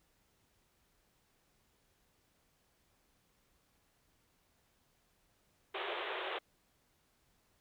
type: band-pass noise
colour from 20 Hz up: pink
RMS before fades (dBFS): -40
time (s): 5.74-6.39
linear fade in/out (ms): 10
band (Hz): 350 to 3700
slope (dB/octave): 96
effects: pink hiss -74 dBFS RMS until 7.6 s